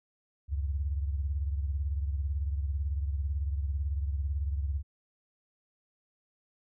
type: beating tone pair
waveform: sine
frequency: 69.9 / 87.9 Hz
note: C#2 / F2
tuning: +15 / +12 cents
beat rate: 18 Hz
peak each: -29 / -37 dBFS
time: 0.48-4.83 s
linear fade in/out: 50 ms
effects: none